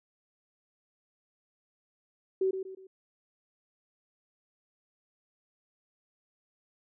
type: tone with echo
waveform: sine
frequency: 380 Hz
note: F#4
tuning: 46 cents sharp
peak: -24 dBFS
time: 2.41-2.51 s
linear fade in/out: 5 ms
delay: 120 ms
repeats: 3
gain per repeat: -8 dB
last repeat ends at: 2.87 s
effects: none